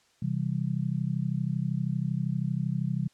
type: chord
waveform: sine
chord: C major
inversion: none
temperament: just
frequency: 130.81 / 163.52 / 196.22 Hz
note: C3 / E3 / G3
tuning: 0 / -14 / +2 cents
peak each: -30 / -30 / -33 dBFS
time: 0.22-3.08 s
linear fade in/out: 5 ms
effects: white hiss -65 dBFS RMS until 3.13 s + low-pass 7000 Hz 12 dB/octave